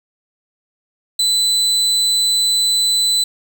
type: tone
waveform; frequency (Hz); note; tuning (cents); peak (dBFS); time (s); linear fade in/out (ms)
35% pulse; 4000; B7; +21; -11; 1.19-3.24; 5
effects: none